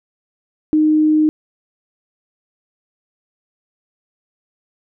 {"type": "tone", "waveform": "sine", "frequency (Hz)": 308.1, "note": "D#4", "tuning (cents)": -17, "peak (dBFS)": -10, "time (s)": [0.73, 1.29], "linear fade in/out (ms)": 0, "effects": []}